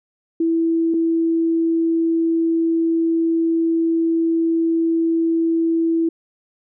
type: tone pair in turn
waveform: sine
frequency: 329.6 / 329.6 Hz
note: E4 / E4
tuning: 0 / 0 cents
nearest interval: unison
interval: 0 cents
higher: neither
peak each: -15 dBFS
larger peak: neither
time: 0.4-0.94 / 0.94-6.09 s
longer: second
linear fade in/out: 5 ms
effects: none